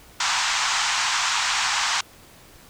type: band-pass noise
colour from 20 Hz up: pink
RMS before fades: -23 dBFS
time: 0.2-2.01 s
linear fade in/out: 5 ms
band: 830 to 7600 Hz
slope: 48 dB/octave
effects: pink hiss -49 dBFS RMS until 2.69 s